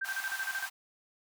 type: tone with tremolo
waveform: sine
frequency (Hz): 1568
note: G6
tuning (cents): 0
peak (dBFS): -31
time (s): 0.01-0.66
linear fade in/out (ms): 10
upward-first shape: square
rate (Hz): 13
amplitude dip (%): 75
type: high-pass noise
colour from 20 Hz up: pink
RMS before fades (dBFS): -42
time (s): 0.04-0.7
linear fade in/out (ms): 20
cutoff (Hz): 700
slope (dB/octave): 96
effects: none